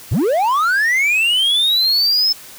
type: linear sweep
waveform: triangle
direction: up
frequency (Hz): 70.8 to 5270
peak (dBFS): -11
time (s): 0.11-2.33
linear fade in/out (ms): 10
effects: white hiss -38 dBFS RMS until 2.58 s